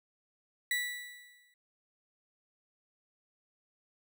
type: tone with exponential decay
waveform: 35% pulse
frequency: 1960 Hz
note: B6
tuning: 14 cents flat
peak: -26 dBFS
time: 0.71-1.54 s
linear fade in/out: 2 ms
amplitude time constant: 180 ms
effects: none